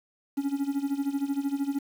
triangle tone with tremolo, 279.1 Hz, C#4, 12 cents sharp, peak -21 dBFS, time 0.37-1.79 s, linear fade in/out 10 ms, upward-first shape sine, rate 13 Hz, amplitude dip 80%, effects 8-bit

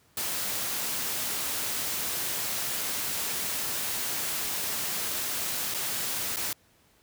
white noise with dropouts, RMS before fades -31 dBFS, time 0.17-6.53 s, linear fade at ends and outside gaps 2 ms, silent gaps 5.741-5.745 / 6.361-6.368 s, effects pink hiss -63 dBFS RMS until 7.02 s + high-pass 60 Hz 12 dB/octave

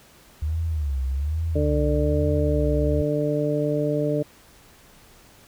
sine tone with vibrato, 73.42 Hz, D2, in tune, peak -22 dBFS, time 0.42-3.02 s, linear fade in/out 5 ms, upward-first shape sine, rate 1.2 Hz, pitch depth 200 cents each way
harmonic tone, 148.2 Hz, D3, 16 cents sharp, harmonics 1 / 2 / 3 / 4, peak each -26 / -26 / -26 / -26 dBFS, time 1.55-4.23 s, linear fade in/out 10 ms
effects pink hiss -52 dBFS RMS until 5.47 s

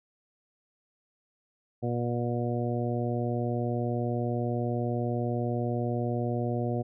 harmonic tone, 120 Hz, B2, 49 cents flat, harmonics 1 / 2 / 3 / 4 / 5 / 6, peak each -30 / -33 / -35 / -36 / -37 / -38 dBFS, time 1.82-6.83 s, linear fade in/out 20 ms, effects none

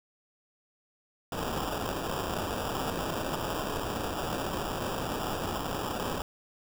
white noise with sample-and-hold, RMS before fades -33 dBFS, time 1.32-6.22 s, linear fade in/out 2 ms, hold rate 2100 Hz, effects none

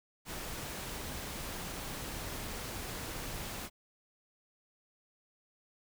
pink noise, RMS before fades -41 dBFS, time 0.25-3.7 s, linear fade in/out 50 ms, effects none

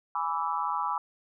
sine chord, E dominant seventh, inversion first, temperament equal with one note detuned, 830.6 / 987.8 / 1161.2 / 1318.5 Hz, G#5 / B5 / D6 / E6, 0 / 0 / -20 / 0 cents, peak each -34 / -31 / -32 / -35 dBFS, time 0.15-0.98 s, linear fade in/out 2 ms, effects none

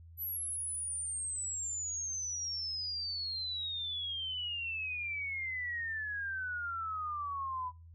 sine exponential sweep, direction down, 12000 to 987.8 Hz, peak -35 dBFS, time 0.17-7.72 s, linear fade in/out 50 ms, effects noise-tail reverb RT60 0.3 s tail -24 dB re dry + added 83 Hz sine -51 dBFS peak until 7.94 s

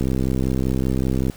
click train, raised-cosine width 3 ms, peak -9 dBFS, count 85, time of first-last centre 0.01-1.298 s, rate 65.2 Hz, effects pink hiss -45 dBFS RMS until 1.36 s

